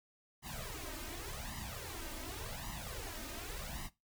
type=noise with flanger; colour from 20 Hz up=pink; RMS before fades=-44 dBFS; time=0.42-3.9 s; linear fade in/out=50 ms; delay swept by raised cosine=1 to 3.3 ms; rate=0.88 Hz; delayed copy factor=+0.95; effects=noise-tail reverb RT60 0.2 s tail -18 dB re dry